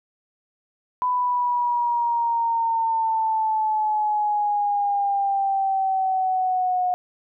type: exponential sweep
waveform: sine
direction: down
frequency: 1000 to 724 Hz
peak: -19 dBFS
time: 1.02-6.94 s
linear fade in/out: 0 ms
effects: none